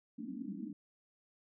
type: band-pass noise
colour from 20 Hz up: white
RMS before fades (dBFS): -43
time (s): 0.18-0.73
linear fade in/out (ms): 2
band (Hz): 180 to 300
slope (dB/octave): 96
effects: none